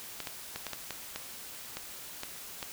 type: clicks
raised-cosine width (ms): 0.2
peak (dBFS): -19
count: 10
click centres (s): 0.203 / 0.272 / 0.56 / 0.667 / 0.733 / 0.907 / 1.16 / 1.77 / 2.234 / 2.628
effects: white hiss -45 dBFS RMS until 2.72 s